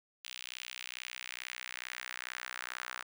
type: tone with high-pass filter sweep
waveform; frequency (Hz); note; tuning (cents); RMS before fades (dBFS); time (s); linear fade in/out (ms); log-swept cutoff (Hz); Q
sawtooth; 62.3; B1; +16; -44; 0.24-3.03; 10; 3000 to 1400; 2
effects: none